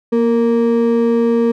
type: ring-modulated tone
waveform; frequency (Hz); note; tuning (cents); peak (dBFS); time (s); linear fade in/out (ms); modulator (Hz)
triangle; 349.2; F4; 0; -6; 0.12-1.52; 10; 114
effects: none